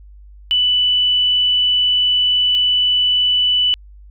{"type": "tone pair in turn", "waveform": "sine", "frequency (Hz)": [2979, 2979], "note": ["F#7", "F#7"], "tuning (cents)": [11, 11], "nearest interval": "unison", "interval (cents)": 0, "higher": "neither", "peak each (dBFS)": -12, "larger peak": "neither", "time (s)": [[0.51, 2.55], [2.55, 3.74]], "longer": "first", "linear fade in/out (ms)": 0, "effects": ["added 50 Hz sine -38 dBFS peak until 4.1 s"]}